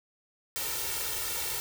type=noise with comb filter; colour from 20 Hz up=white; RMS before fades=-33 dBFS; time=0.56-1.6 s; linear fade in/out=0 ms; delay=2.2 ms; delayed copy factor=+0.85; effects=none